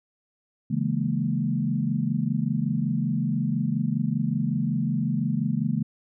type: chord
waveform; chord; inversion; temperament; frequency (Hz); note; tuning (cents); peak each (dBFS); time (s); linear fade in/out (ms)
sine; A# half-diminished seventh; first; equal with one note detuned; 138.59 / 163.39 / 207.7 / 233.1; C#3 / E3 / G#3 / A#3; 0 / -15 / 0 / 0; -28; 0.7-5.83; 10
effects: none